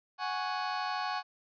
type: chord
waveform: sawtooth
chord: F# suspended second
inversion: none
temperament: just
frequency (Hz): 740 / 832.5 / 1110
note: F#5 / G#5 / C#6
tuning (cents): 0 / +4 / +2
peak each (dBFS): -32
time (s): 0.18-1.23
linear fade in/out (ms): 50
effects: resampled to 11025 Hz